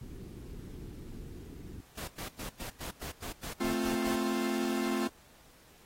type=low-pass noise; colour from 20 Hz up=pink; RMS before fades=-45 dBFS; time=0.01-1.81 s; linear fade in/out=5 ms; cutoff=410 Hz; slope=48 dB/octave
type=noise bursts; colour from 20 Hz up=pink; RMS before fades=-41 dBFS; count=11; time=1.97-4.16 s; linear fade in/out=10 ms; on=110 ms; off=98 ms
type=chord; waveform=45% pulse; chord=F major; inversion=first; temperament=equal; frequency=220 / 261.6 / 349.2 Hz; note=A3 / C4 / F4; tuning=0 / 0 / 0 cents; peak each=-34 dBFS; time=3.6-5.08 s; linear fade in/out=10 ms
effects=pink hiss -60 dBFS RMS until 5.85 s + AAC 48 kbps